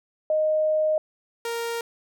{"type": "tone pair in turn", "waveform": ["sine", "sawtooth"], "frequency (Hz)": [620, 465.6], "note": ["D#5", "A#4"], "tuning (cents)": [-6, -2], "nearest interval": "perfect fourth", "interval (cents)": 496, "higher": "first", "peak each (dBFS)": [-19, -23], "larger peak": "first", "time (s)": [[0.3, 0.98], [1.45, 1.81]], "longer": "first", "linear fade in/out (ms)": 2, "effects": []}